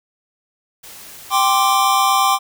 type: noise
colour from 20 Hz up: white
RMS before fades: -38 dBFS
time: 0.83-1.76 s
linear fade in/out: 10 ms
type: chord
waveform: square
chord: G suspended fourth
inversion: none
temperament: equal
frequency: 784 / 1046.5 / 1174.7 Hz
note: G5 / C6 / D6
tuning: 0 / 0 / 0 cents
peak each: -18 dBFS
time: 1.3-2.39 s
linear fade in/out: 50 ms
effects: none